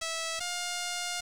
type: tone pair in turn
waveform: 5% pulse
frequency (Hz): 654 / 708.6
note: E5 / F5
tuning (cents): -14 / +25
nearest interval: minor second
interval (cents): 139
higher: second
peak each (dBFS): -21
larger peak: neither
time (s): 0.01-0.4 / 0.4-1.21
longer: second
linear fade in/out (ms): 10
effects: low-pass 11000 Hz 12 dB/octave + 8-bit